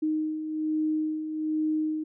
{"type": "beating tone pair", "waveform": "sine", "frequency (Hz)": [309.4, 310.6], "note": ["D#4", "D#4"], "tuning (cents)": [-10, -3], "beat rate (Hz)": 1.2, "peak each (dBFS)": [-34, -26], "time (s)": [0.02, 2.04], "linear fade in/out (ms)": 10, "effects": []}